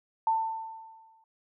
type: tone with exponential decay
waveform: sine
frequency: 893 Hz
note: A5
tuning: 25 cents sharp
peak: -21 dBFS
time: 0.27-1.24 s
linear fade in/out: 2 ms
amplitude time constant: 210 ms
effects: none